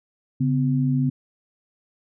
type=tone pair together; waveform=sine; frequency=140 / 254.5 Hz; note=C#3 / C4; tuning=+18 / -48 cents; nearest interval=minor seventh; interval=1034 cents; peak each=-20 / -22 dBFS; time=0.4-1.1 s; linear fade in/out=10 ms; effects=none